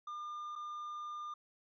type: tone with dropouts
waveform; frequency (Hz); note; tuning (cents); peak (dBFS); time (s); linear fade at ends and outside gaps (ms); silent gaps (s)
triangle; 1204; D6; +43; -39; 0.07-1.34; 5; 0.555-0.559
effects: resampled to 16000 Hz